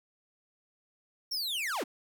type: linear sweep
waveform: 45% pulse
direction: down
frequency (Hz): 5588 to 185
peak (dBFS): -31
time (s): 1.31-1.84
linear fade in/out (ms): 10
effects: none